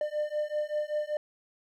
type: beating tone pair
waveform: triangle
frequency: 598 / 603.2 Hz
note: D5 / D5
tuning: +31 / +46 cents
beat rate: 5.2 Hz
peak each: -30 dBFS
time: 0.01-1.17 s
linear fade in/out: 2 ms
effects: none